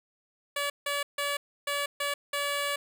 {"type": "tone bursts at uneven times", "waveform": "10% pulse", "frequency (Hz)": 572, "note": "D5", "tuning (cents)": -46, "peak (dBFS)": -20, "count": 6, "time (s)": [[0.56, 0.7], [0.86, 1.03], [1.18, 1.37], [1.67, 1.86], [2, 2.14], [2.33, 2.76]], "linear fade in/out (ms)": 5, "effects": []}